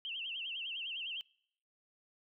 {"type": "tone with vibrato", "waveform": "sine", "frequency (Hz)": 2925, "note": "F#7", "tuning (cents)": -21, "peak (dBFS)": -38, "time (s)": [0.05, 1.21], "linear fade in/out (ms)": 0, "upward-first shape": "sine", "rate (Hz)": 9.9, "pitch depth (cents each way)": 170, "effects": ["noise-tail reverb RT60 0.7 s tail -25 dB re dry"]}